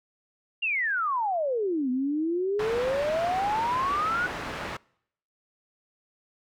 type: exponential two-way sweep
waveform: sine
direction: down then up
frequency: 2844 to 247.4 to 1496 Hz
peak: -24 dBFS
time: 0.62-4.27 s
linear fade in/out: 10 ms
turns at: 1.9 s
type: low-pass noise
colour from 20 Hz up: white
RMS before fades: -35 dBFS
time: 2.59-4.77 s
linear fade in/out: 5 ms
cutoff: 1700 Hz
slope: 12 dB/octave
effects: noise-tail reverb RT60 0.7 s tail -25 dB re dry